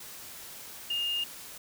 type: tone in noise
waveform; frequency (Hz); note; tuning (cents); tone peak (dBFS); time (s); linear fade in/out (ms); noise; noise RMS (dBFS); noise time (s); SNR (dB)
sine; 2829; F7; +22; -28; 0.9-1.24; 5; white; -45; 0-1.58; +14
effects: none